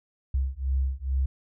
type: beating tone pair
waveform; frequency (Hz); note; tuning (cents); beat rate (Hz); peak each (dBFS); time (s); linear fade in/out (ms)
sine; 65.41 / 67.71; C2 / C#2; 0 / -40; 2.3; -27; 0.34-1.26; 5
effects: none